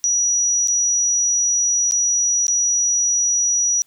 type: tone with dropouts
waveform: sine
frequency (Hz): 5830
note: F#8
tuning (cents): -26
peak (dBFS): -15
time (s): 0.04-3.82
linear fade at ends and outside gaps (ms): 0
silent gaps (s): 0.674-0.683 / 1.911-1.921 / 2.468-2.481
effects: white hiss -60 dBFS RMS until 3.86 s